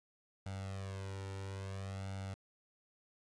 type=tone with flanger; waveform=sawtooth; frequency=97 Hz; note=G2; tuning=18 cents flat; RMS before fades=-43 dBFS; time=0.46-2.34 s; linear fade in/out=0 ms; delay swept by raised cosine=1.4 to 2.18 ms; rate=0.59 Hz; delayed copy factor=+0.95; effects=resampled to 22050 Hz